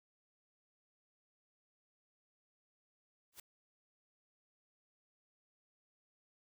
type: noise with exponential growth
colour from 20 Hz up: white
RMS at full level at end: -45 dBFS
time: 3.32-3.4 s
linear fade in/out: 5 ms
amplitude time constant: 17 ms
effects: none